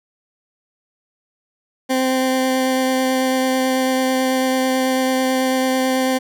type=tone with vibrato; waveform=20% pulse; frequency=260 Hz; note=C4; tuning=11 cents flat; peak=-11 dBFS; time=1.89-6.19 s; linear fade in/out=20 ms; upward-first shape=sine; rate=9.1 Hz; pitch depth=9 cents each way; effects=none